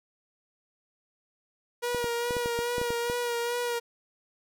sawtooth tone with vibrato, 477.8 Hz, A#4, 43 cents sharp, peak -24 dBFS, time 1.82-3.8 s, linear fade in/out 20 ms, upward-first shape sine, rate 2.4 Hz, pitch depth 28 cents each way
clicks, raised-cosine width 2 ms, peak -21 dBFS, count 10, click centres 1.947 / 2.043 / 2.308 / 2.367 / 2.459 / 2.59 / 2.782 / 2.815 / 2.905 / 3.099 s
effects none

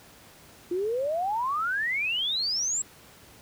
sine exponential sweep, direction up, 341.5 to 7750 Hz, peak -25 dBFS, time 0.71-2.82 s, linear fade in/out 5 ms, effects pink hiss -52 dBFS RMS until 3.41 s + high-pass 60 Hz 12 dB/octave

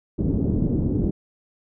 white low-pass noise, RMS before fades -22 dBFS, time 0.18-1.11 s, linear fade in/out 10 ms, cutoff 310 Hz, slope 24 dB/octave, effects none

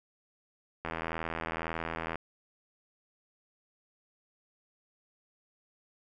click train, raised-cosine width 0.5 ms, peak -19 dBFS, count 108, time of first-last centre 0.85-2.156 s, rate 81.9 Hz, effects none

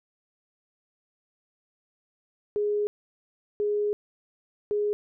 sine tone bursts at uneven times, 415.3 Hz, G#4, in tune, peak -23 dBFS, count 3, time 2.56-2.87 / 3.6-3.93 / 4.71-4.93 s, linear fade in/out 0 ms, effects none

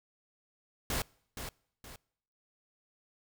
pink noise with echo, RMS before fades -33 dBFS, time 0.9-1.02 s, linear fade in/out 2 ms, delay 470 ms, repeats 2, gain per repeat -8 dB, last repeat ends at 1.96 s, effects noise-tail reverb RT60 0.7 s tail -26 dB re dry

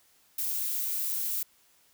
violet noise, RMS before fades -31 dBFS, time 0.38-1.43 s, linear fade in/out 5 ms, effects white hiss -64 dBFS RMS until 1.93 s

